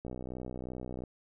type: click train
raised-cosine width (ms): 2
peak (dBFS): -27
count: 63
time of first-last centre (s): 0.05-1.037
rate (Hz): 62.8
effects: none